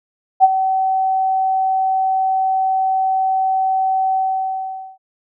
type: tone with ADSR envelope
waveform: sine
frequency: 762 Hz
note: G5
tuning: 49 cents flat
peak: -3 dBFS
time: 0.4-4.98 s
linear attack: 39 ms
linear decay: 32 ms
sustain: -11 dB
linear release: 830 ms
effects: none